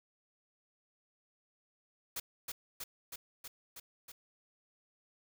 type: noise with echo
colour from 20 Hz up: white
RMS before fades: -39 dBFS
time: 2.16-2.2 s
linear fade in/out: 5 ms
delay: 320 ms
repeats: 6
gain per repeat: -2 dB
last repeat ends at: 4.12 s
effects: none